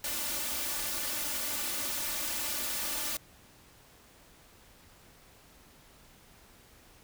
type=noise with comb filter; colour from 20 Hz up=white; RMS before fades=-34 dBFS; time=0.04-3.17 s; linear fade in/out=2 ms; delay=3.4 ms; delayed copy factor=+0.85; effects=pink hiss -58 dBFS RMS until 7.03 s